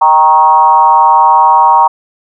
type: tone with frequency modulation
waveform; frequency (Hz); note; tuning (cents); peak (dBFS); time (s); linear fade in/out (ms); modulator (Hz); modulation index
sine; 940; A#5; +14; -3; 0.01-1.88; 10; 159; 0.98
effects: none